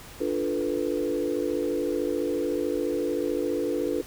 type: chord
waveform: sine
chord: B half-diminished seventh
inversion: first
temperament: equal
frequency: 293.7 / 349.2 / 440 / 493.9 Hz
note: D4 / F4 / A4 / B4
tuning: 0 / 0 / 0 / 0 cents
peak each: -30 dBFS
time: 0.2-4.02 s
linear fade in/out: 10 ms
effects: pink hiss -45 dBFS RMS until 4.06 s